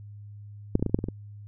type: clicks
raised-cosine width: 3 ms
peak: -7 / -22 / -11 / -13 / -24 / -7 / -16 / -16 / -17 dBFS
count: 9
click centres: 0.754 / 0.796 / 0.826 / 0.863 / 0.896 / 0.945 / 0.989 / 1.041 / 1.086 s
effects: added 103 Hz sine -41 dBFS peak until 1.47 s